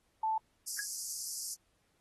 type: tone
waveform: sine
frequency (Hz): 879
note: A5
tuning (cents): -2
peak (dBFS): -29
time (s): 0.23-0.38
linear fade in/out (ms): 5
type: high-pass noise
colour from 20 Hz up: pink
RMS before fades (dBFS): -39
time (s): 0.66-1.55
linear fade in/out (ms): 20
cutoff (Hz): 4800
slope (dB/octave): 96
type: tone with exponential decay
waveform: triangle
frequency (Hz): 1661.2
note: G#6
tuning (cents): 0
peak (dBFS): -30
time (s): 0.79-0.87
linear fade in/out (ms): 1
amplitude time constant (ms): 16
effects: pink hiss -75 dBFS RMS until 2 s + AAC 32 kbps